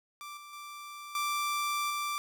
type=tone with level steps; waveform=sawtooth; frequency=1174.7 Hz; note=D6; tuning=in tune; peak=-38 / -43 / -39 / -26 / -28 dBFS; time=0.21-2.18 s; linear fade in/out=0 ms; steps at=0.37 / 0.53 / 1.15 / 1.9 s; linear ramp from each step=2 ms; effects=none